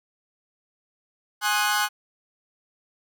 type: chord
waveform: sawtooth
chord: Ab dominant seventh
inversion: none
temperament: equal with one note detuned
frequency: 830.6 / 1063.6 / 1244.5 / 1480 Hz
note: Ab5 / C6 / Eb6 / Gb6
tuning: 0 / +28 / 0 / 0 cents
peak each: -22 / -25 / -26 / -21 dBFS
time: 1.41-1.89 s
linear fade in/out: 50 ms
effects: none